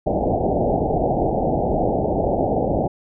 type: low-pass noise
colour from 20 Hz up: white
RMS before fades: -20 dBFS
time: 0.06-2.88 s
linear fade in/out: 10 ms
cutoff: 810 Hz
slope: 96 dB/octave
effects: none